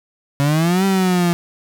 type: exponential two-way sweep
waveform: 35% pulse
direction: up then down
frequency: 138.59 to 195.7 to 170.7 Hz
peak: -12 dBFS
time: 0.4-1.33 s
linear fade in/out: 0 ms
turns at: 0.85 s
effects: none